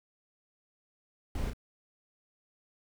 brown noise with echo, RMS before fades -34 dBFS, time 1.35-1.5 s, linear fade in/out 2 ms, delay 34 ms, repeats 1, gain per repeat -5 dB, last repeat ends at 1.534 s, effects none

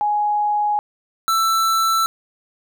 sine / square tone pair in turn, 834 / 1330.1 Hz, G#5 / E6, +7 / +15 cents, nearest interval minor sixth, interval 808 cents, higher second, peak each -16 dBFS, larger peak neither, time 0.01-0.79 / 1.28-2.06 s, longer neither, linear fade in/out 0 ms, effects none

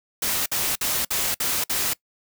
white noise bursts, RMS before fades -24 dBFS, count 6, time 0.22-1.935 s, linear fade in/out 5 ms, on 240 ms, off 55 ms, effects noise-tail reverb RT60 0.1 s tail -23 dB re dry

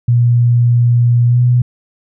sine tone with pitch glide, 120 to 122.95 Hz, B2 to B2, -49 to -7 cents, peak -7 dBFS, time 0.08-1.62 s, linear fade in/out 5 ms, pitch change +42 cents, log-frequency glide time 1.27-1.39 s, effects none

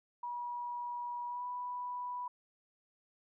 sine tone with pitch glide, 966 to 985.2 Hz, B5 to B5, -39 to -5 cents, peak -37 dBFS, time 0.23-2.28 s, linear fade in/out 5 ms, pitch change +34 cents, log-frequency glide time 1.27-1.44 s, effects none

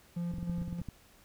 triangle tone with tremolo, 172.6 Hz, F3, 20 cents flat, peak -30 dBFS, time 0.16-0.81 s, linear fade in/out 10 ms, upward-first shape square, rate 3.2 Hz, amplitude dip 45%
clicks, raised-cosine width 5 ms, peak -27 dBFS, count 10, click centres 0.338 / 0.384 / 0.429 / 0.497 / 0.582 / 0.617 / 0.68 / 0.728 / 0.816 / 0.887 s
effects pink hiss -61 dBFS RMS until 1.24 s

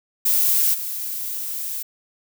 violet noise with level steps, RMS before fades -18 / -28 dBFS, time 0.25-1.83 s, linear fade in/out 10 ms, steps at 0.73 s, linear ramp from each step 20 ms, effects none

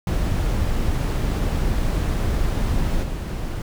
brown noise with level steps, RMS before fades -21 / -26 dBFS, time 0.07-3.62 s, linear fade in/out 2 ms, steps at 3.02 s, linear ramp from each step 20 ms, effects none

